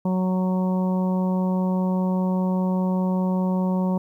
harmonic tone, 185 Hz, F#3, in tune, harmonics 1 / 2 / 3 / 4 / 5 / 6, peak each -20 / -33 / -31 / -39 / -33 / -42 dBFS, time 0.05-3.98 s, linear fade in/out 5 ms, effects 10-bit

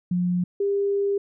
sine tone pair in turn, 178.3 / 400.3 Hz, F3 / G4, +36 / +36 cents, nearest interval octave + major second, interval 1400 cents, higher second, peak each -20 / -20 dBFS, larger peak neither, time 0.11-0.44 / 0.6-1.18 s, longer second, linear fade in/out 5 ms, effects none

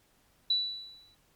sine tone with exponential decay, 3951 Hz, B7, in tune, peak -22 dBFS, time 0.5-1.15 s, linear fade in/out 5 ms, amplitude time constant 140 ms, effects pink hiss -67 dBFS RMS until 1.35 s + MP3 96 kbps

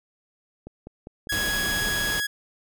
click train, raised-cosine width 2 ms, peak -25 dBFS, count 8, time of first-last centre 0.67-2.073 s, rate 4.99 Hz
sawtooth tone, 1667 Hz, G#6, 6 cents sharp, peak -21 dBFS, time 1.29-2.27 s, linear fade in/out 10 ms
pink noise, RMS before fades -31 dBFS, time 1.32-2.2 s, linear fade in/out 2 ms
effects none

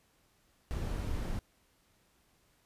brown noise, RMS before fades -35 dBFS, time 0.71-1.39 s, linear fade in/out 0 ms, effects pink hiss -70 dBFS RMS until 2.65 s + resampled to 32000 Hz

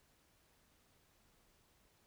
silence, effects pink hiss -72 dBFS RMS until 2.06 s

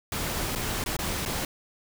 pink noise with dropouts, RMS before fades -30 dBFS, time 0.12-1.45 s, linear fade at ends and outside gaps 2 ms, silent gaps 0.552-0.558 / 0.84-0.86 / 0.967-0.989 / 1.252-1.259 s, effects none

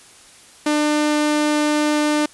sawtooth tone, 299.6 Hz, D4, 35 cents sharp, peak -12 dBFS, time 0.66-2.26 s, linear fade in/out 5 ms, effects white hiss -46 dBFS RMS until 2.33 s + resampled to 24000 Hz

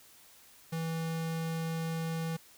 square tone, 163.4 Hz, E3, 15 cents flat, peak -33 dBFS, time 0.72-2.37 s, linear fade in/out 10 ms, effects white hiss -58 dBFS RMS until 2.57 s

